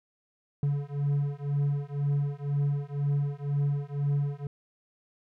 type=beating tone pair; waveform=triangle; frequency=141.9 / 143.9 Hz; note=C#3 / D3; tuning=+41 / -35 cents; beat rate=2 Hz; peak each=-27 dBFS; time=0.63-4.47 s; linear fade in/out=2 ms; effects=none